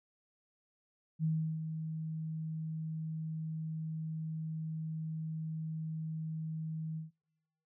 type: tone with ADSR envelope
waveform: sine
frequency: 158.8 Hz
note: D#3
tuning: 36 cents sharp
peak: -28 dBFS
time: 1.19-7.11 s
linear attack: 50 ms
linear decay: 350 ms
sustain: -8 dB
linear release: 140 ms
effects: noise-tail reverb RT60 1.0 s tail -26 dB re dry